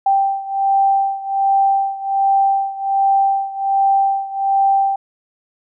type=beating tone pair; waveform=sine; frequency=784 / 785.3 Hz; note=G5 / G5; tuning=0 / +3 cents; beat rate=1.3 Hz; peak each=-15 / -18 dBFS; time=0.06-4.96 s; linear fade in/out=5 ms; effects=none